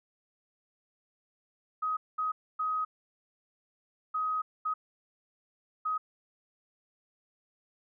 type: tone bursts at uneven times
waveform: sine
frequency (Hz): 1260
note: D#6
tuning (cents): +21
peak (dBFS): -28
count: 6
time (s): 1.82-1.97 / 2.18-2.32 / 2.59-2.85 / 4.14-4.42 / 4.65-4.74 / 5.85-5.98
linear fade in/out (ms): 10
effects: none